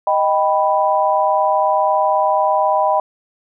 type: chord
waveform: sine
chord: Eb augmented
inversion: none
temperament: equal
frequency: 622.3 / 784 / 987.8 Hz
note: Eb5 / G5 / B5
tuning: 0 / 0 / 0 cents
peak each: -17 dBFS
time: 0.07-3 s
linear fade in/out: 2 ms
effects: none